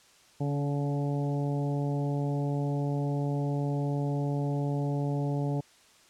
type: harmonic tone with a mistuned harmonic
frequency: 143.2 Hz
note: D3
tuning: 43 cents flat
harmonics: 1 / 2 / 3 / 4 / 5 / 6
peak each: -28 / -34 / -38 / -40 / -42 / -44 dBFS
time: 0.4-5.61 s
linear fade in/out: 10 ms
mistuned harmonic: 2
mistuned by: -17 cents
effects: white hiss -59 dBFS RMS until 6.09 s + low-pass 8000 Hz 12 dB/octave